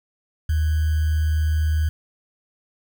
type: tone with sample-and-hold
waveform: sine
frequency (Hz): 77.78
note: D#2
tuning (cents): 0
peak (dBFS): -17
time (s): 0.49-1.89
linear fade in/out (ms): 5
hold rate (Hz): 1575
effects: none